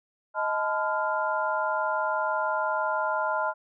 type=tone cluster; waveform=sine; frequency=627 / 869 / 1015 / 1399 Hz; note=D#5 / A5 / B5 / F6; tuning=+13 / -22 / +47 / +3 cents; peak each=-30 dBFS; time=0.34-3.54 s; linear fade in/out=50 ms; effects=none